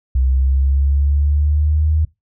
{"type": "linear sweep", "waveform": "sine", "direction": "up", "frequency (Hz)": [64.1, 78.5], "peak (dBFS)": -12, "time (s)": [0.15, 2.05], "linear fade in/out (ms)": 5, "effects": ["noise-tail reverb RT60 0.2 s tail -21 dB re dry"]}